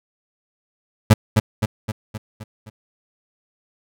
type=tone with echo; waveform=30% pulse; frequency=108.1 Hz; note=A2; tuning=30 cents flat; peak=-4 dBFS; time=1.1-1.14 s; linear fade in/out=10 ms; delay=260 ms; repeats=6; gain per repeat=-5 dB; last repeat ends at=2.7 s; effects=none